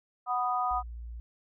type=chord; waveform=sine; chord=B major; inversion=second; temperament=equal with one note detuned; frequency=740 / 987.8 / 1240.2 Hz; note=F#5 / B5 / D#6; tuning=0 / 0 / -6 cents; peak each=-30 / -34 / -30 dBFS; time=0.26-0.83 s; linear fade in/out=50 ms
type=tone; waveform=sine; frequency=58.2 Hz; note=A#1; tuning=2 cents flat; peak=-38 dBFS; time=0.71-1.2 s; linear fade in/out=0 ms
effects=none